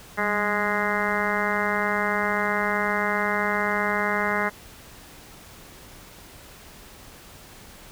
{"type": "harmonic tone with a mistuned harmonic", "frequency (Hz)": 207.7, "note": "G#3", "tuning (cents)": 0, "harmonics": [1, 2, 3, 4, 5, 6, 7, 8, 9, 10], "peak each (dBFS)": [-31, -31, -31, -31, -31, -31, -31, -31, -31, -31], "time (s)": [0.17, 4.5], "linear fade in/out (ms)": 20, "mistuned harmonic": 1, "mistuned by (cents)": -63, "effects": ["pink hiss -46 dBFS RMS until 7.91 s"]}